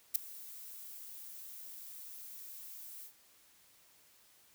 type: noise with ADSR envelope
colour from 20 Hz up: violet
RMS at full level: -26 dBFS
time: 0.14-3.13 s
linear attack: 16 ms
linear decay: 4 ms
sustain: -23 dB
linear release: 91 ms
effects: white hiss -65 dBFS RMS until 4.54 s